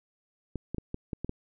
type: clicks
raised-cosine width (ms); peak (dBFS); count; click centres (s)
3; -20; 7; 0.557 / 0.746 / 0.783 / 0.944 / 1.132 / 1.246 / 1.294
effects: none